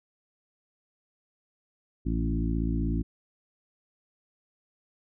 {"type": "harmonic tone with a mistuned harmonic", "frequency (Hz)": 56.1, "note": "A1", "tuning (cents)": 34, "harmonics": [1, 2, 3, 4, 5, 6], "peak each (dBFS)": [-28, -34, -33, -34, -33, -38], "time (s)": [2.05, 3.03], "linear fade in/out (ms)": 20, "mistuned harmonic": 3, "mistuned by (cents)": -19, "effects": []}